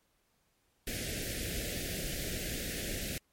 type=band-stop noise; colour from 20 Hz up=pink; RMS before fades=-37 dBFS; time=0.87-3.18 s; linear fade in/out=2 ms; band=650 to 1600 Hz; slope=48 dB/octave; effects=pink hiss -74 dBFS RMS until 3.32 s + MP3 64 kbps